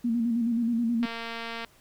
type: tone with vibrato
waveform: sine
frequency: 233.3 Hz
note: A#3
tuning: 2 cents sharp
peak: -23 dBFS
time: 0.04-1.06 s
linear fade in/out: 10 ms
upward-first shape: square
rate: 9.4 Hz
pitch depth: 47 cents each way
type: click train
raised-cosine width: 0.3 ms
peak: -20 dBFS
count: 143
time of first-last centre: 1.03-1.647 s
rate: 230 Hz
effects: pink hiss -59 dBFS RMS until 1.8 s